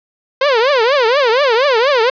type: tone with vibrato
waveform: sawtooth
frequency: 509 Hz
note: C5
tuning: 48 cents flat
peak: -6 dBFS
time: 0.41-2.1 s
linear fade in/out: 5 ms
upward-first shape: triangle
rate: 4.2 Hz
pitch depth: 290 cents each way
effects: resampled to 11025 Hz + 7-bit